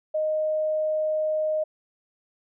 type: tone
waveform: sine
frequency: 620 Hz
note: D#5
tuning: 6 cents flat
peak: -22 dBFS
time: 0.14-1.64 s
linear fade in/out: 10 ms
effects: none

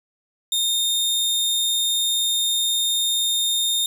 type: tone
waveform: sawtooth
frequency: 3659 Hz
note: A#7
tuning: 33 cents flat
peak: -16 dBFS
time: 0.52-3.86 s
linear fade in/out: 2 ms
effects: none

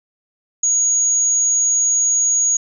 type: tone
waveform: sine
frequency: 6690 Hz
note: G#8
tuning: 12 cents sharp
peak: -13 dBFS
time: 0.63-2.57 s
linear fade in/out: 5 ms
effects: none

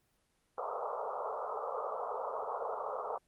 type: band-pass noise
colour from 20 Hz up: pink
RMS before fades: -38 dBFS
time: 0.58-3.18 s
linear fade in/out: 2 ms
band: 430 to 1300 Hz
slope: 96 dB/octave
effects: pink hiss -75 dBFS RMS until 3.27 s + Opus 24 kbps

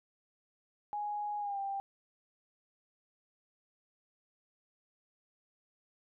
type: tone with pitch glide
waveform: sine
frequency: 830.6 to 789.9 Hz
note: G#5 to G5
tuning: 0 to +13 cents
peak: -34 dBFS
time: 0.93-1.8 s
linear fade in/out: 0 ms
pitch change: -87 cents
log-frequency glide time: 1.39-1.59 s
effects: none

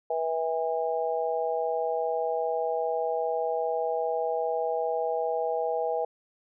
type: harmonic tone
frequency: 162.5 Hz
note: E3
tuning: 24 cents flat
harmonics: 3 / 4 / 5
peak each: -29 / -30 / -31 dBFS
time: 0.1-6.05 s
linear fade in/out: 5 ms
effects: none

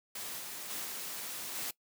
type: noise with level steps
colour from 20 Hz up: white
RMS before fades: -41 / -43 / -39 / -41 / -38 dBFS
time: 0.15-1.71 s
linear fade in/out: 5 ms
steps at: 0.38 / 0.69 / 0.84 / 1.54 s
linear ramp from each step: 20 ms
effects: noise-tail reverb RT60 0.1 s tail -21 dB re dry + high-pass 150 Hz 12 dB/octave

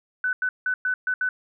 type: tone bursts at uneven times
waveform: sine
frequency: 1500 Hz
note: F#6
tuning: 23 cents sharp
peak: -21 dBFS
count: 6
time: 0.24-0.33 / 0.42-0.49 / 0.66-0.74 / 0.85-0.94 / 1.07-1.14 / 1.21-1.29 s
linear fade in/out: 2 ms
effects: none

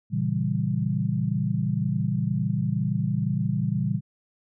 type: chord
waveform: sine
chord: A# diminished seventh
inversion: none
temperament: equal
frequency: 116.54 / 138.59 / 164.81 / 196 Hz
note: A#2 / C#3 / E3 / G3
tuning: 0 / 0 / 0 / 0 cents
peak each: -28 dBFS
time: 0.1-4.01 s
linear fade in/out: 50 ms
effects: none

